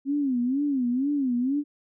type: tone with vibrato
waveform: sine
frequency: 265.1 Hz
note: C4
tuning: 23 cents sharp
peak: -22 dBFS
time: 0.05-1.64 s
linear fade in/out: 50 ms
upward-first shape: sine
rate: 2.1 Hz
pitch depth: 170 cents each way
effects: none